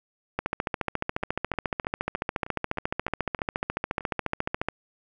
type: two click trains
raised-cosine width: 0.5 ms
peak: -23 / -11 dBFS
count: 10 / 62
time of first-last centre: 1.23-4.008 / 0.39-4.686 s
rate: 3.24 / 14.2 Hz
effects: none